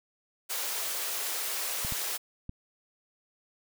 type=high-pass noise; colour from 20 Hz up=white; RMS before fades=-33 dBFS; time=0.49-2.18 s; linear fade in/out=20 ms; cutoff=380 Hz; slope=24 dB/octave
type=clicks; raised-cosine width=5 ms; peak=-25 dBFS; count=3; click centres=1.849 / 1.923 / 2.494 s
effects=none